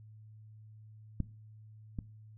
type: clicks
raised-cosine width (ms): 5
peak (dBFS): -19 / -24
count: 2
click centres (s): 1.203 / 1.988
effects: noise-tail reverb RT60 0.4 s tail -20 dB re dry + added 108 Hz sine -51 dBFS peak until 2.37 s